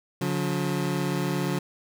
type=tone pair together; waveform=25% pulse; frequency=142.91 / 180.2 Hz; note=D3 / F#3; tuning=-47 / -45 cents; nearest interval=major third; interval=402 cents; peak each=-24 / -24 dBFS; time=0.21-1.59 s; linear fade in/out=5 ms; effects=none